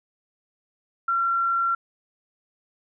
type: tone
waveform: sine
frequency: 1366 Hz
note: F6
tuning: 39 cents flat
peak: -20 dBFS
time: 1.08-1.75 s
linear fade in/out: 5 ms
effects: none